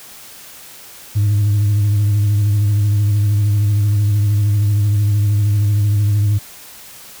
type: tone with vibrato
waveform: sine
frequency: 103.2 Hz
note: G#2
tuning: 10 cents flat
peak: -9 dBFS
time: 1.15-6.39 s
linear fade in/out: 20 ms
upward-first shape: sine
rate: 13 Hz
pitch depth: 41 cents each way
effects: tanh soft clip ceiling -10 dBFS + white hiss -38 dBFS RMS until 7.2 s